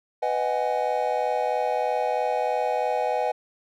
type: chord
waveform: triangle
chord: G# minor seventh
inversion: first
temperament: just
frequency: 498.4 / 623 / 747.5 / 830.6 Hz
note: B4 / D#5 / F#5 / G#5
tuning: +16 / +2 / +17 / 0 cents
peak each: -26 dBFS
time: 0.22-3.32 s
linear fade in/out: 10 ms
effects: none